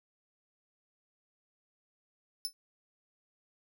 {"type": "tone with exponential decay", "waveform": "sawtooth", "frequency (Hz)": 5274, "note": "E8", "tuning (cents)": 0, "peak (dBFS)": -26, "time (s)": [2.45, 2.53], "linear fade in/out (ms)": 0, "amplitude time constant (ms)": 17, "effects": []}